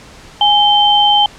sine tone pair together, 830.6 / 3109 Hz, G#5 / G7, 0 / -15 cents, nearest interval octave + major seventh, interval 2285 cents, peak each -10 dBFS, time 0.41-1.26 s, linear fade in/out 2 ms, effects pink hiss -38 dBFS RMS until 1.38 s + low-pass 7000 Hz 12 dB/octave

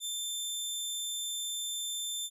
20% pulse tone, 3558 Hz, A7, 19 cents sharp, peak -28 dBFS, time 0-2.3 s, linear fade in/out 50 ms, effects none

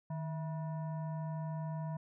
sine tone with frequency modulation, 155.56 Hz, D#3, in tune, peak -36 dBFS, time 0.1-1.97 s, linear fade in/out 5 ms, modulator 812 Hz, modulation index 0.52, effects none

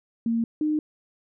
sine tone pair in turn, 230 / 305 Hz, A#3 / D#4, -23 / -34 cents, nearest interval perfect fourth, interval 489 cents, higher second, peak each -21 dBFS, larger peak neither, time 0.26-0.44 / 0.61-0.79 s, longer neither, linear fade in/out 2 ms, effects none

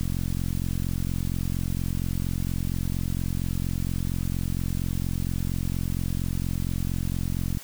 click train, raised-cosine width 5 ms, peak -16 dBFS, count 336, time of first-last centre 0.01-7.572 s, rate 44.3 Hz, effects white hiss -44 dBFS RMS until 7.63 s

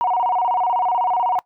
sine tone with vibrato, 835 Hz, G#5, 9 cents sharp, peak -15 dBFS, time 0.01-1.39 s, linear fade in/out 0 ms, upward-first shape square, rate 16 Hz, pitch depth 220 cents each way, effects noise-tail reverb RT60 0.1 s tail -21 dB re dry + tanh soft clip ceiling -11 dBFS

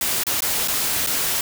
white noise with dropouts, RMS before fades -22 dBFS, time 0.01-1.41 s, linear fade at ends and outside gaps 2 ms, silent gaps 0.236-0.267 / 0.406-0.421 / 0.676-0.682 / 1.064-1.071 s, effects none

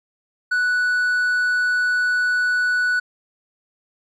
triangle tone, 1480 Hz, F#6, in tune, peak -15 dBFS, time 0.51-3 s, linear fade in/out 10 ms, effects resampled to 22050 Hz

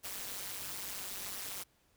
white noise with amplitude modulation, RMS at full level -38 dBFS, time 0.03-1.64 s, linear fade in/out 20 ms, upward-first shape sine, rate 195 Hz, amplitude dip 95%, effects pink hiss -71 dBFS RMS until 1.96 s

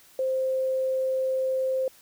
sine tone, 523.3 Hz, C5, in tune, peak -23 dBFS, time 0.19-1.88 s, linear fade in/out 2 ms, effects white hiss -55 dBFS RMS until 2.01 s

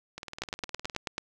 two click trains, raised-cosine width 0.2 ms, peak -14 / -22 dBFS, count 8 / 16, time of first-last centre 0.42-1.181 / 0.18-0.949 s, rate 9.2 / 19.5 Hz, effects none

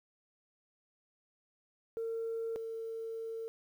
sine tone pair in turn, 454.8 / 451.9 Hz, A#4 / A4, -43 / +46 cents, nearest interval unison, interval 11 cents, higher first, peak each -33 / -37 dBFS, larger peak first, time 1.97-2.56 / 2.56-3.48 s, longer second, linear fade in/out 0 ms, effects tanh soft clip ceiling -31 dBFS + 11-bit

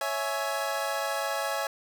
25% pulse chord, C# minor, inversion none, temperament equal with one note detuned, 554.4 / 659.3 / 838.8 Hz, C#5 / E5 / G#5, 0 / 0 / +17 cents, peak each -29 dBFS, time 0.01-1.67 s, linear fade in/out 2 ms, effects none

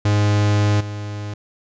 45% pulse tone with level steps, 103.83 Hz, G#2, in tune, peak -14 / -26 dBFS, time 0.05-1.34 s, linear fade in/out 5 ms, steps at 0.8 s, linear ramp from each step 10 ms, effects resampled to 16000 Hz

